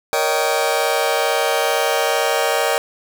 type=chord; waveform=sawtooth; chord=Eb dominant seventh; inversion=second; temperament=just; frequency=466.7 / 560 / 622.3 / 777.8 Hz; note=Bb4 / Db5 / Eb5 / G5; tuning=+2 / +18 / 0 / -14 cents; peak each=-18 dBFS; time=0.13-2.78 s; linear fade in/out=0 ms; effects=none